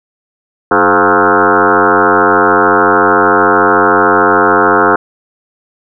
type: tone with frequency modulation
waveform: sine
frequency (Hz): 891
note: A5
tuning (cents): +22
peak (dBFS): -5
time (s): 0.71-4.96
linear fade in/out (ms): 5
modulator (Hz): 93.5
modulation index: 6.4
effects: none